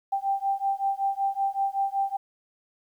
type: beating tone pair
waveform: sine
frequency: 784 / 789.3 Hz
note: G5 / G5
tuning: 0 / +12 cents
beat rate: 5.3 Hz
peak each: -27 dBFS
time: 0.12-2.17 s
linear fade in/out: 10 ms
effects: 10-bit